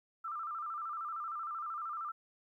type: tone with vibrato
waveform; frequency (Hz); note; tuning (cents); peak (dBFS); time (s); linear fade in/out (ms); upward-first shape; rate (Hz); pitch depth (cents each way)
sine; 1263; D#6; +26; -37; 0.24-2.12; 10; square; 13; 91
effects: 13-bit